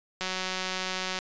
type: click train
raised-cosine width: 0.2 ms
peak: -14 dBFS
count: 183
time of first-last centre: 0.21-1.188 s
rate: 186 Hz
effects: resampled to 16000 Hz